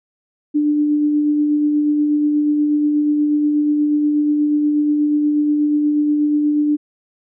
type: tone with tremolo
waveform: sine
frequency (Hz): 296.9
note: D4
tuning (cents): +19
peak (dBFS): -12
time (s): 0.54-6.77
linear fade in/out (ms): 20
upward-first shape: sine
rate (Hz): 8.3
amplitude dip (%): 25
effects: none

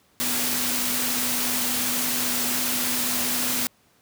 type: tone in noise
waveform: sine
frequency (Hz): 246.9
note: B3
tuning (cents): 0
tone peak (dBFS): -33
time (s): 0.2-3.67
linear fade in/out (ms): 0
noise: white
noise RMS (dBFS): -25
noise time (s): 0.2-3.67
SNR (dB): -11
effects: pink hiss -61 dBFS RMS until 4.01 s + high-pass 80 Hz 12 dB/octave

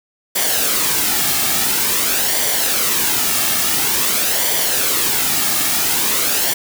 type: noise with flanger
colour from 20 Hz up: white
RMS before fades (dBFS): -17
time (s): 0.35-6.54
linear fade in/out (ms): 10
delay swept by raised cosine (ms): 0.75 to 2.05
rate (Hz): 0.48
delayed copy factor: -0.5
effects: none

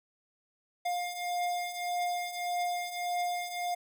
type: beating tone pair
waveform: square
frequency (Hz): 706 / 707.7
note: F5 / F5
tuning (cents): +19 / +23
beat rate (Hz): 1.7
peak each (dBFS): -38 / -33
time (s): 0.85-3.75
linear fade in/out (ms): 10
effects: none

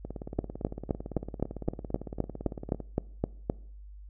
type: two click trains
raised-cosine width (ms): 2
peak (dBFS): -24 / -13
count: 50 / 13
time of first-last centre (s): 0.05-2.803 / 0.39-3.499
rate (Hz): 17.8 / 3.86
effects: noise-tail reverb RT60 0.6 s tail -23 dB re dry + added 50 Hz sine -44 dBFS peak until 4.09 s

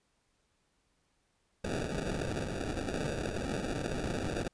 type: noise with sample-and-hold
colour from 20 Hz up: blue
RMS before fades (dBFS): -35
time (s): 1.64-4.48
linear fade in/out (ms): 5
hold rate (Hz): 1050
effects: pink hiss -75 dBFS RMS until 4.53 s + resampled to 22050 Hz

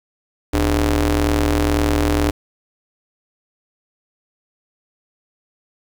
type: ring-modulated tone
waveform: sawtooth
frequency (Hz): 110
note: A2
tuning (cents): 0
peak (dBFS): -8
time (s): 0.53-2.31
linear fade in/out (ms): 10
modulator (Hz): 186
effects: 7-bit

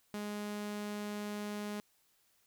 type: tone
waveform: sawtooth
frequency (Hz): 207.7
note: G#3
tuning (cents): 0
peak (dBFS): -34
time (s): 0.14-1.8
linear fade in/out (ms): 0
effects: white hiss -72 dBFS RMS until 2.46 s

